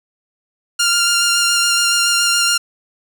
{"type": "tone with vibrato", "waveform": "10% pulse", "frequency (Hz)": 1396.9, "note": "F6", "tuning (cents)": 0, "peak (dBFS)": -4, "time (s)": [0.79, 2.58], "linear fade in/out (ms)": 10, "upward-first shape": "square", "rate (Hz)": 7.1, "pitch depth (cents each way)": 10, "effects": []}